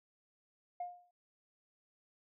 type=tone with exponential decay; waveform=sine; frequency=710 Hz; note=F5; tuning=28 cents sharp; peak=-34 dBFS; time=0.8-1.11 s; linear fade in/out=5 ms; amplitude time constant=67 ms; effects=tanh soft clip ceiling -33 dBFS